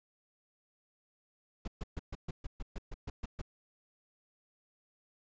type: noise bursts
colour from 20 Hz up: brown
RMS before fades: -38 dBFS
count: 12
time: 1.65-3.416 s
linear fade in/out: 5 ms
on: 28 ms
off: 130 ms
effects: resampled to 16000 Hz